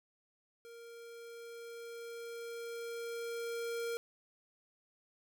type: tone with level ramp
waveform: square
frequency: 466.2 Hz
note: A#4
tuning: in tune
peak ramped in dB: -51 to -36 dBFS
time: 0.65-3.97 s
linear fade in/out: 0 ms
effects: none